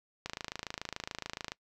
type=click train; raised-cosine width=0.2 ms; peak=-19 dBFS; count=35; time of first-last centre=0.26-1.519 s; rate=27 Hz; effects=noise-tail reverb RT60 0.1 s tail -23 dB re dry